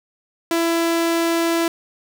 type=tone; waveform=sawtooth; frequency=334.1 Hz; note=E4; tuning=23 cents sharp; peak=-13 dBFS; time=0.51-1.68 s; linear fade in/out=2 ms; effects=none